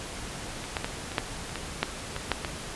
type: clicks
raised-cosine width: 0.3 ms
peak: -21 / -11 / -13 / -20 / -8 / -23 / -15 / -7 / -16 / -7 / -13 dBFS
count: 11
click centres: 0.641 / 0.768 / 0.845 / 1.118 / 1.182 / 1.494 / 1.557 / 1.83 / 2.164 / 2.317 / 2.448 s
effects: pink hiss -38 dBFS RMS until 2.75 s + resampled to 24000 Hz